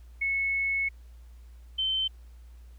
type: tone pair in turn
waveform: sine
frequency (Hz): 2198 / 3088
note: C#7 / G7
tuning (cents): -15 / -27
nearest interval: tritone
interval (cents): 588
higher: second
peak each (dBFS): -25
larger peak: neither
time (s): 0.21-0.89 / 1.78-2.08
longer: first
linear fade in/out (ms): 10
effects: added 59 Hz sine -46 dBFS peak until 2.78 s + pink hiss -66 dBFS RMS until 2.78 s